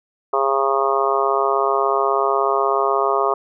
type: harmonic tone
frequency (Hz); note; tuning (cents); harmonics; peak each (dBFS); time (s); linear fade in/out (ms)
136.4; C#3; -28; 3 / 4 / 5 / 6 / 7 / 8 / 9; -21 / -26 / -22 / -28 / -25 / -22 / -23; 0.33-3.34; 5
effects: none